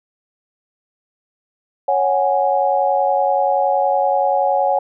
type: chord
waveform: sine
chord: C# suspended fourth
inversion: none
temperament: equal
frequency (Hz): 554.4 / 740 / 830.6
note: C#5 / F#5 / G#5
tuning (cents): 0 / 0 / 0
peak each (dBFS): -18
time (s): 1.88-4.79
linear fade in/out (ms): 5
effects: none